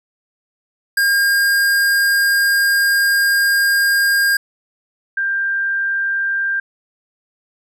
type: tone pair in turn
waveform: square / sine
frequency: 1613 / 1588 Hz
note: G6 / G6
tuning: +49 / +22 cents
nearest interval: unison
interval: 27 cents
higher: first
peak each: -13 / -16 dBFS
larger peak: first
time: 0.97-4.37 / 5.17-6.6 s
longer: first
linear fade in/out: 5 ms
effects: none